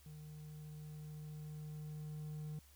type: tone with level ramp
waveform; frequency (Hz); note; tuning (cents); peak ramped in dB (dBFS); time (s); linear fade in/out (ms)
triangle; 152.3; D#3; -37; -48 to -40; 0.06-2.59; 2
effects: added 70 Hz sine -63 dBFS peak until 2.75 s + white hiss -67 dBFS RMS until 2.75 s